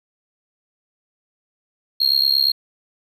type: tone with amplitude modulation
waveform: triangle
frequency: 4252 Hz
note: C8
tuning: 27 cents sharp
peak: -9 dBFS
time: 2-2.52 s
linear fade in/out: 10 ms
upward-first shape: sine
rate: 68.6 Hz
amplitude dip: 100%
effects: none